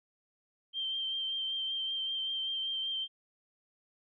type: tone with vibrato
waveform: sine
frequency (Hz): 3148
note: G7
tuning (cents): +7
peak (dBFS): -32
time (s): 0.73-3.08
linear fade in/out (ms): 50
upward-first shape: triangle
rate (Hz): 5.2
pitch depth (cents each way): 22
effects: none